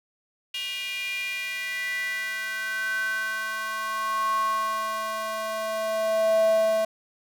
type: tone with high-pass filter sweep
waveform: square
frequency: 218.7 Hz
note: A3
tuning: 10 cents flat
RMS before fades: -27 dBFS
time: 0.54-6.85 s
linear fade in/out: 5 ms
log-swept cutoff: 2800 to 590 Hz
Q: 7.3
effects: none